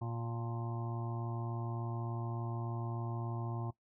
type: harmonic tone with a mistuned harmonic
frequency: 116.54 Hz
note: A#2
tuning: in tune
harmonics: 1 / 2 / 3 / 5 / 6 / 7 / 8 / 9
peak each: -37 / -48 / -46 / -56 / -50 / -53 / -50 / -51 dBFS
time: 0.01-3.71 s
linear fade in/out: 10 ms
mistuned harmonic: 8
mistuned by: -56 cents
effects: noise-tail reverb RT60 0.1 s tail -18 dB re dry